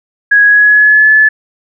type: tone with pitch glide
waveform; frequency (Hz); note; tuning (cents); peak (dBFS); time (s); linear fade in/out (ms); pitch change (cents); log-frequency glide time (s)
sine; 1661.2 to 1727.7; G#6 to A6; 0 to -32; -3; 0.31-1.29; 10; +68; 0.44-1.1
effects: none